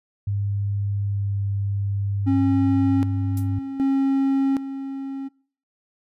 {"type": "tone with pitch glide", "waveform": "sine", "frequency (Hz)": [100.8, 99.87], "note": ["G2", "G2"], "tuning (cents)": [49, 33], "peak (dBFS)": -21, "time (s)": [0.27, 3.59], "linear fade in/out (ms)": 5, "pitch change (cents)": -16, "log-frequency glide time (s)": [1.03, 1.36]}
{"type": "tone with tremolo", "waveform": "triangle", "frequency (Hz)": 271.4, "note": "C#4", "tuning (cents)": -36, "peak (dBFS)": -15, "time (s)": [2.26, 5.29], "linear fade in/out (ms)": 20, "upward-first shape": "square", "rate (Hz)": 0.65, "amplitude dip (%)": 70}
{"type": "noise with exponential decay", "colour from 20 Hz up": "violet", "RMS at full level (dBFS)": -31, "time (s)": [3.37, 3.49], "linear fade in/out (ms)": 2, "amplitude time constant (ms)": 24}
{"effects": ["noise-tail reverb RT60 0.5 s tail -24 dB re dry", "resampled to 32000 Hz"]}